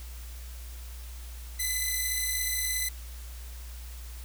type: beating tone pair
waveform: 5% pulse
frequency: 2000 / 2017 Hz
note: B6 / B6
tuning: +21 / +36 cents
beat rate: 17 Hz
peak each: -23 / -19 dBFS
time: 1.59-2.89 s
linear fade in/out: 10 ms
effects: added 60 Hz sine -39 dBFS peak until 4.24 s + white hiss -50 dBFS RMS until 4.24 s